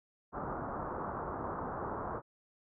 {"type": "low-pass noise", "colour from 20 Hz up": "white", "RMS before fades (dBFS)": -39, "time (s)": [0.32, 2.22], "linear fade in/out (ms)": 50, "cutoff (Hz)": 1300, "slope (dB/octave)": 48, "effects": []}